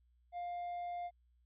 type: tone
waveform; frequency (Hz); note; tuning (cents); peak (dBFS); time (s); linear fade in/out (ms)
triangle; 703; F5; +11; -37; 0.32-1.11; 50
effects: added 60 Hz sine -68 dBFS peak until 1.45 s + resampled to 8000 Hz